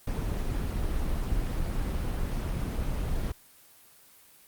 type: noise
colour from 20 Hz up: brown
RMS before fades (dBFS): -29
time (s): 0.07-3.32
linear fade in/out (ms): 5
effects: white hiss -56 dBFS RMS until 4.47 s + Opus 24 kbps